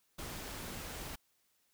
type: tone in noise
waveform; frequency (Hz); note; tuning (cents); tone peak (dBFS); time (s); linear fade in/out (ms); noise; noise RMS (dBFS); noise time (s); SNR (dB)
sine; 236.9; A#3; +28; -53; 0.58-0.78; 10; pink; -44; 0.18-1.16; -12
effects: white hiss -75 dBFS RMS until 1.73 s